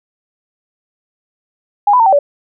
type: tone with pitch steps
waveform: sine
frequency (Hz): 819 / 996 / 909 / 772 / 574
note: G#5 / B5 / A#5 / G5 / D5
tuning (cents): -24 / +14 / -44 / -27 / -40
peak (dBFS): -6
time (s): 1.87-2.19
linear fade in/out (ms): 5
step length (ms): 64
effects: none